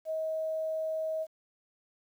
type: tone with quantisation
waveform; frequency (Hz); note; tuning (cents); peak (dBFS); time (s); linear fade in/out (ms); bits
sine; 635; D#5; +35; -30; 0.05-1.27; 50; 10
effects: none